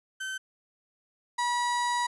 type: tone pair in turn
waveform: 35% pulse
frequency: 1539 / 967.7 Hz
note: G6 / B5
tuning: -32 / -36 cents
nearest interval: minor sixth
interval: 804 cents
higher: first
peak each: -31 / -24 dBFS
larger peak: second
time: 0.2-0.38 / 1.38-2.07 s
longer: second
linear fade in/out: 10 ms
effects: resampled to 24000 Hz